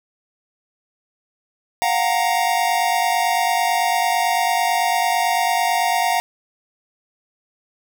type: tone cluster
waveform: square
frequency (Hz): 709 / 758 / 925 / 1884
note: F5 / F#5 / A#5 / A#6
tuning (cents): +26 / +42 / -14 / +18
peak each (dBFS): -21 / -23 / -23 / -29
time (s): 1.82-6.2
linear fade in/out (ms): 0
effects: none